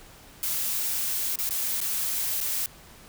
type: noise with dropouts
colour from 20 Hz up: blue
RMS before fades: -28 dBFS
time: 0.43-2.66 s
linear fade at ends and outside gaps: 0 ms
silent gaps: 1.357-1.388 / 1.491-1.508 / 1.804-1.814 / 2.404-2.412 s
effects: pink hiss -50 dBFS RMS until 3.08 s